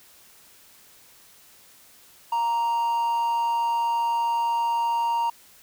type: tone with amplitude modulation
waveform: triangle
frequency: 932.3 Hz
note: A#5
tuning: in tune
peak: -18 dBFS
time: 2.32-5.3 s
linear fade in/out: 5 ms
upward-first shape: sine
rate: 228 Hz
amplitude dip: 30%
effects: white hiss -53 dBFS RMS until 5.62 s